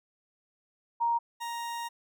sine / 40% pulse tone pair in turn, 936 / 936 Hz, A#5 / A#5, +7 / +7 cents, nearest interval unison, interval 0 cents, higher neither, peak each -24 / -33 dBFS, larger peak first, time 1-1.19 / 1.4-1.89 s, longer second, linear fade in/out 20 ms, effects none

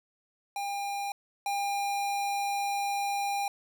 square tone pair in turn, 803 / 803 Hz, G5 / G5, +41 / +41 cents, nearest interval unison, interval 0 cents, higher neither, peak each -32 / -29 dBFS, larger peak second, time 0.56-1.12 / 1.46-3.48 s, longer second, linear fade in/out 2 ms, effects none

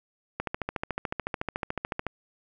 click train, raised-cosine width 0.5 ms, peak -14 dBFS, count 24, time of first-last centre 0.4-2.067 s, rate 13.8 Hz, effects none

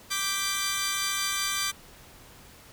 10% pulse chord, G major, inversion second, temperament equal, 1174.7 / 1568 / 1975.5 Hz, D6 / G6 / B6, 0 / 0 / 0 cents, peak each -21 / -23 / -25 dBFS, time 0.1-1.72 s, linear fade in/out 20 ms, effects pink hiss -51 dBFS RMS until 2.72 s

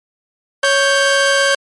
sawtooth tone pair together, 554.4 / 1568.1 Hz, C#5 / G6, 0 / 0 cents, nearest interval octave + tritone, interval 1800 cents, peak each -10 dBFS, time 0.63-1.55 s, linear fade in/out 5 ms, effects low-pass 10000 Hz 12 dB/octave + MP3 48 kbps

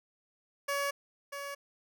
15% pulse tone pair in turn, 564 / 564 Hz, C#5 / C#5, +30 / +30 cents, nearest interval unison, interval 0 cents, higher neither, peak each -24 / -32 dBFS, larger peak first, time 0.68-0.91 / 1.32-1.55 s, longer neither, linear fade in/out 10 ms, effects none

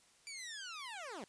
15% pulse linear sweep, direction down, 2352 to 174.61 Hz, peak -38 dBFS, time 0.27-1.24 s, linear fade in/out 0 ms, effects white hiss -67 dBFS RMS until 1.28 s + resampled to 22050 Hz

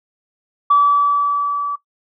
sine tone with level ramp, 1151 Hz, D6, 35 cents flat, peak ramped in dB -7 to -19 dBFS, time 0.7-1.76 s, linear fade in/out 10 ms, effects noise-tail reverb RT60 0.1 s tail -18 dB re dry + tanh soft clip ceiling -3 dBFS

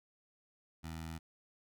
15% pulse tone with notch filter, 81 Hz, E2, 30 cents flat, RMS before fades -44 dBFS, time 0.83-1.19 s, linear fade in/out 20 ms, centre 440 Hz, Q 1, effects none

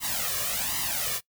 white noise with flanger, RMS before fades -29 dBFS, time 0-1.21 s, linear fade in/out 50 ms, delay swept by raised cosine 1 to 1.74 ms, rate 1.3 Hz, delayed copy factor +0.85, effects noise-tail reverb RT60 0.1 s tail -22 dB re dry

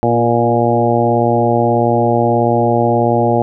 harmonic tone with a mistuned harmonic, 118.4 Hz, A#2, 27 cents sharp, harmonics 1 / 2 / 3 / 4 / 5 / 6 / 7, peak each -18 / -18 / -18 / -18 / -18 / -18 / -18 dBFS, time 0.03-3.42 s, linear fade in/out 0 ms, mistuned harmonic 3, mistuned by -16 cents, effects none

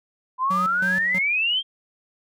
sine exponential sweep, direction up, 1000 to 3231 Hz, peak -19 dBFS, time 0.38-1.63 s, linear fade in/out 50 ms
square tone with tremolo, 185 Hz, F#3, in tune, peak -28 dBFS, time 0.5-1.19 s, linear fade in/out 10 ms, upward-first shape square, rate 3.1 Hz, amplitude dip 80%
effects none

